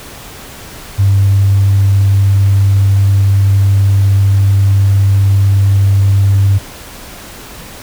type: tone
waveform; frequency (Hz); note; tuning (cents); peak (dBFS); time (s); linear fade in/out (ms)
sine; 98.6; G2; +11; -5; 0.98-6.59; 20
effects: tanh soft clip ceiling -1 dBFS + pink hiss -31 dBFS RMS until 7.82 s